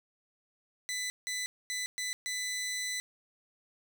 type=tone bursts at uneven times; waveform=15% pulse; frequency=2000 Hz; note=B6; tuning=21 cents sharp; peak=-27 dBFS; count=5; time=0.89-1.1 / 1.27-1.46 / 1.7-1.86 / 1.98-2.13 / 2.26-3 s; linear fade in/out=0 ms; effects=none